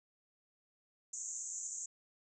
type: band-pass noise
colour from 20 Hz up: pink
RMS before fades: -43 dBFS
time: 1.13-1.86 s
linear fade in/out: 5 ms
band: 6400 to 7500 Hz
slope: 96 dB/octave
effects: none